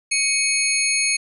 sine tone cluster, 2238 / 2519 / 4321 / 6550 / 9760 Hz, C#7 / D#7 / C#8 / G#8 / D#9, +16 / +21 / -45 / -25 / -34 cents, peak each -24 dBFS, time 0.11-1.17 s, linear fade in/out 10 ms, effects none

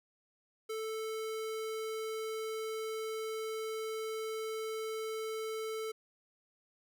square tone, 440 Hz, A4, in tune, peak -37 dBFS, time 0.69-5.92 s, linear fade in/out 10 ms, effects none

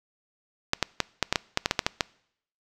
clicks, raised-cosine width 0.2 ms, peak -4 dBFS, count 12, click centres 0.734 / 0.827 / 1.003 / 1.227 / 1.326 / 1.358 / 1.574 / 1.659 / 1.711 / 1.792 / 1.865 / 2.008 s, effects noise-tail reverb RT60 0.7 s tail -24 dB re dry

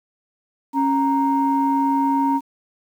sine tone pair together, 274.9 / 932.3 Hz, C#4 / A#5, -14 / 0 cents, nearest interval octave + major sixth, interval 2114 cents, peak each -18 dBFS, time 0.73-2.41 s, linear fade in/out 50 ms, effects tanh soft clip ceiling -9 dBFS + 8-bit

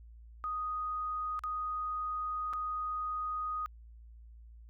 sine tone with dropouts, 1244.5 Hz, D#6, in tune, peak -33 dBFS, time 0.44-3.66 s, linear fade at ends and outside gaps 0 ms, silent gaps 1.392-1.437 / 2.53-2.535 s, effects added 57 Hz sine -50 dBFS peak until 4.69 s

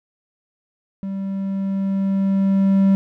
triangle tone with level ramp, 194.6 Hz, G3, 12 cents flat, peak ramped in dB -22 to -9 dBFS, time 1.03-2.95 s, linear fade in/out 0 ms, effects none

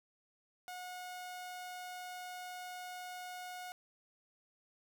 sawtooth tone, 726 Hz, F#5, 33 cents flat, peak -40 dBFS, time 0.68-3.72 s, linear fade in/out 0 ms, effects none

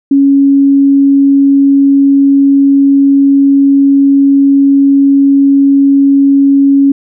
sine tone, 277.2 Hz, C#4, in tune, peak -3 dBFS, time 0.11-6.92 s, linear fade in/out 5 ms, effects none

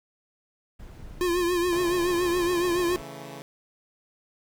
brown noise, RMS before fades -42 dBFS, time 0.79-3.02 s, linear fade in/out 10 ms
square tone with vibrato, 351.6 Hz, F4, 12 cents sharp, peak -23 dBFS, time 1.21-2.96 s, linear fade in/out 0 ms, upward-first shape triangle, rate 7.1 Hz, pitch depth 69 cents each way
10% pulse chord, A major, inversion first, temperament equal, 138.59 / 164.81 / 220 Hz, C#3 / E3 / A3, 0 / 0 / 0 cents, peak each -33 / -35 / -37 dBFS, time 1.73-3.42 s, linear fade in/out 0 ms
effects none

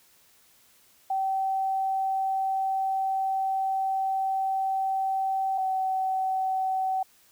sine tone pair in turn, 770 / 759.8 Hz, G5 / F#5, -31 / +46 cents, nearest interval unison, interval 23 cents, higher first, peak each -24 dBFS, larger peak neither, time 1.1-5.58 / 5.58-7.03 s, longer first, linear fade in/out 5 ms, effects white hiss -60 dBFS RMS until 7.31 s

